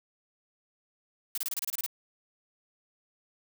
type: noise bursts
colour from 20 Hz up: blue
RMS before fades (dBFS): -32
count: 10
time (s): 1.35-1.863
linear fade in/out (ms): 2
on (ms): 27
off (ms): 27
effects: none